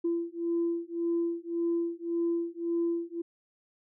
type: beating tone pair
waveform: sine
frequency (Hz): 337.9 / 339.7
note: E4 / F4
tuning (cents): +43 / -48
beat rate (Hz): 1.8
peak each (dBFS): -30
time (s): 0.04-3.22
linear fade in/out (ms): 10
effects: tanh soft clip ceiling -21 dBFS

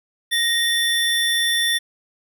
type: tone pair together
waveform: square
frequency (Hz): 1864.7 / 3520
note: A#6 / A7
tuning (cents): 0 / 0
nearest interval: major seventh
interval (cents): 1100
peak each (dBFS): -22 / -20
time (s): 0.31-1.79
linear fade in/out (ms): 20
effects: none

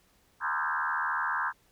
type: tone with frequency modulation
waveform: sine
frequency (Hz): 1294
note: E6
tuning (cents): -32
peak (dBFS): -27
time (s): 0.4-1.53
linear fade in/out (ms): 50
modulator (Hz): 76.9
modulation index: 4.9
effects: pink hiss -66 dBFS RMS until 1.71 s

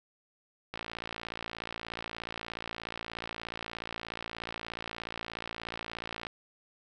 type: click train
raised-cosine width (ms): 0.3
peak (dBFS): -21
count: 315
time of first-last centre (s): 0.74-6.268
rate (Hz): 56.8
effects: none

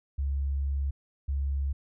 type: tone pair in turn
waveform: sine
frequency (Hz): 69.3 / 69.3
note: C#2 / C#2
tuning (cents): 0 / 0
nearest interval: unison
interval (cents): 0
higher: neither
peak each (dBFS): -26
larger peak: neither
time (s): 0.18-0.91 / 1.28-1.73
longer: first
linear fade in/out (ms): 10
effects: none

